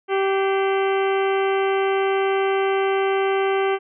harmonic tone with a mistuned harmonic, 388.7 Hz, G4, 15 cents flat, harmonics 1 / 2 / 3 / 4 / 5 / 6 / 7 / 8, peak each -19 / -25 / -29 / -31 / -33 / -35 / -36 / -37 dBFS, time 0.08-3.79 s, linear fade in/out 50 ms, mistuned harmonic 5, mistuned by +83 cents, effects none

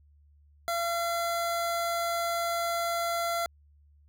25% pulse tone, 682 Hz, F5, 41 cents flat, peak -24 dBFS, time 0.68-3.46 s, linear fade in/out 0 ms, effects added 73 Hz sine -57 dBFS peak until 4.08 s

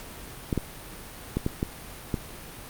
clicks, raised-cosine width 3 ms, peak -12 dBFS, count 6, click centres 0.528 / 0.577 / 1.37 / 1.464 / 1.629 / 2.142 s, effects pink hiss -42 dBFS RMS until 2.69 s + Opus 48 kbps

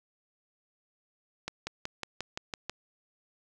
accelerating click train, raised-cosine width 0.2 ms, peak -17 dBFS, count 8, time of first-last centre 1.48-2.696 s, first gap 190 ms, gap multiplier 0.97, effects none

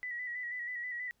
sine tone with vibrato, 1953 Hz, B6, 20 cents flat, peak -36 dBFS, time 0.03-1.11 s, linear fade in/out 0 ms, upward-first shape square, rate 6.2 Hz, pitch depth 37 cents each way, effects pink hiss -75 dBFS RMS until 1.2 s

